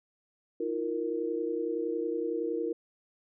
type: chord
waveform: sine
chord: Eb suspended second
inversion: none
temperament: equal with one note detuned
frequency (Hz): 318.4 / 349.2 / 466.2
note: Eb4 / F4 / Bb4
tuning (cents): +40 / 0 / 0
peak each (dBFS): -35 / -34 / -32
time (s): 0.6-2.73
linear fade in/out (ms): 5
effects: none